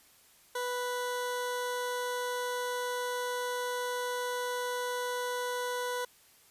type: tone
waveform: 20% pulse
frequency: 493.4 Hz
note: B4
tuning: 2 cents flat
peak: -27 dBFS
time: 0.55-6.05 s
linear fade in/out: 5 ms
effects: white hiss -61 dBFS RMS until 6.5 s + resampled to 32000 Hz